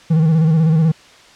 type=tone with vibrato; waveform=triangle; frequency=160 Hz; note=D#3; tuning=49 cents sharp; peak=-8 dBFS; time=0.1-0.92 s; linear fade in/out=10 ms; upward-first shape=square; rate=16 Hz; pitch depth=53 cents each way; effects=white hiss -44 dBFS RMS until 1.35 s + low-pass 5000 Hz 12 dB/octave